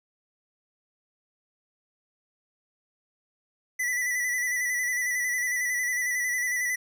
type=tone with vibrato; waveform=square; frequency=1975.5 Hz; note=B6; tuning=in tune; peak=-26 dBFS; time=3.79-6.76 s; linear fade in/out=10 ms; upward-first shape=square; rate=11 Hz; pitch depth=30 cents each way; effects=none